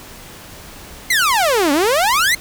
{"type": "exponential two-way sweep", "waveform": "sawtooth", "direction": "down then up", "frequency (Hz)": [2135, 271.7, 2135], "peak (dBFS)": -9, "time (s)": [1.1, 2.35], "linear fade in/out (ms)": 5, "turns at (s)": 1.72, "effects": ["pink hiss -37 dBFS RMS until 2.4 s"]}